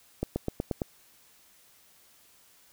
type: accelerating click train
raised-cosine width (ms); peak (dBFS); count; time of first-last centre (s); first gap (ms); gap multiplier
2; -15; 6; 0.23-0.818; 130; 0.95
effects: white hiss -60 dBFS RMS until 2.72 s